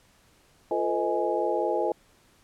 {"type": "tone cluster", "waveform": "sine", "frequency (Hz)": [346.4, 443.2, 508, 629, 832], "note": ["F4", "A4", "B4", "D#5", "G#5"], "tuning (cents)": [-14, 13, 49, 19, 3], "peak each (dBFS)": -30, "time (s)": [0.71, 1.92], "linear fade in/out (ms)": 2, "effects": ["pink hiss -61 dBFS RMS until 2.43 s", "low-pass 12000 Hz 12 dB/octave"]}